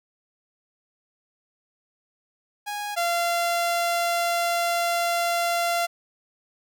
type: tone pair in turn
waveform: sawtooth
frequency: 826 / 688 Hz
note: G#5 / F5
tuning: -10 / -26 cents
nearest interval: minor third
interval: 316 cents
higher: first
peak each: -25 / -18 dBFS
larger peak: second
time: 2.66-2.96 / 2.96-5.87 s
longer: second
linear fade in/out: 20 ms
effects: none